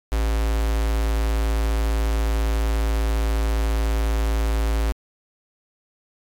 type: tone with notch filter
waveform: square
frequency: 55 Hz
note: A1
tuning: in tune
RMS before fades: -21 dBFS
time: 0.12-4.92 s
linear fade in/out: 0 ms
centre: 180 Hz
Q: 1.6
effects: AAC 64 kbps